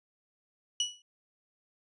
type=tone with exponential decay; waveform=30% pulse; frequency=2939 Hz; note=F#7; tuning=12 cents flat; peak=-21 dBFS; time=0.8-1.02 s; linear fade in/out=2 ms; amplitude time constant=47 ms; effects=resampled to 22050 Hz